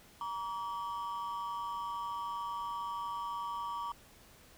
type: ring-modulated tone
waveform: triangle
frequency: 1046.5 Hz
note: C6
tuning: in tune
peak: -31 dBFS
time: 0.21-3.92 s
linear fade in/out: 2 ms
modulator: 101 Hz
effects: pink hiss -59 dBFS RMS until 4.57 s